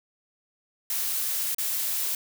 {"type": "noise with dropouts", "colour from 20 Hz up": "blue", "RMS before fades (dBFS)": -28, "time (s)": [0.9, 2.15], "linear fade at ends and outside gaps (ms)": 2, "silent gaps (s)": [1.547, 1.583], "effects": []}